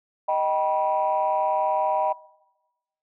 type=chord; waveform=sine; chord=Eb augmented; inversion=none; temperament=just; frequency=622.3 / 777.8 / 972.3 Hz; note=Eb5 / G5 / B5; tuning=0 / -14 / -27 cents; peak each=-24 dBFS; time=0.28-2.13 s; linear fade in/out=10 ms; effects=noise-tail reverb RT60 1.0 s tail -22 dB re dry + tanh soft clip ceiling -13 dBFS